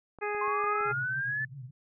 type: clicks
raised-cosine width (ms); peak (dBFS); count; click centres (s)
1; -34; 6; 0.187 / 0.348 / 0.479 / 0.641 / 0.809 / 0.911
type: harmonic tone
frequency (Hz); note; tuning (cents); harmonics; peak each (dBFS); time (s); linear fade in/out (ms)
415.3; G#4; 0; 1 / 2 / 3 / 4 / 5 / 6; -33 / -36 / -38 / -39 / -40 / -41; 0.21-0.93; 20
type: linear sweep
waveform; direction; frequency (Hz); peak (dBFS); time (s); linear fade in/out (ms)
sine; up; 1046.5 to 1760; -29; 0.41-1.45; 5
type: band-pass noise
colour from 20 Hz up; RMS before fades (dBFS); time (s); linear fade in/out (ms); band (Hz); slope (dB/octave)
pink; -43; 0.85-1.71; 10; 120 to 140; 96
effects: none